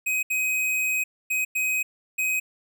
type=tone bursts at uneven times; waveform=square; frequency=2520 Hz; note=D#7; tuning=21 cents sharp; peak=-23 dBFS; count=5; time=0.06-0.23 / 0.3-1.04 / 1.3-1.45 / 1.55-1.83 / 2.18-2.4 s; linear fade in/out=10 ms; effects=none